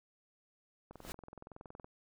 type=click train; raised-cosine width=1 ms; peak=-35 dBFS; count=21; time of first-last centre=0.91-1.845 s; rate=21.4 Hz
type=noise with exponential growth; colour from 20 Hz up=pink; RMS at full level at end=-40 dBFS; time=0.93-1.12 s; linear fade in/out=0 ms; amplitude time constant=40 ms
effects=none